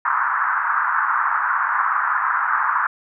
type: band-pass noise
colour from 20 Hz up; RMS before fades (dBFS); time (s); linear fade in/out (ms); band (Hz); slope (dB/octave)
pink; -20; 0.05-2.87; 2; 990 to 1600; 48
effects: none